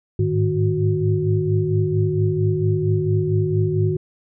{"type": "tone cluster", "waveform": "sine", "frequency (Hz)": [102.6, 107, 154.3, 367], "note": ["G#2", "A2", "D#3", "F#4"], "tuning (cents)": [-21, -48, -14, -14], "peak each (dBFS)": -22, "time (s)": [0.19, 3.97], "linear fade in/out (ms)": 5, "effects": []}